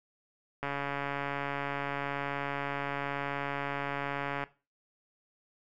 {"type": "click train", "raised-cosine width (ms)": 0.5, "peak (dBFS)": -19, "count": 538, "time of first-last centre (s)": [0.63, 4.439], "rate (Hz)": 141, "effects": ["noise-tail reverb RT60 0.3 s tail -17 dB re dry"]}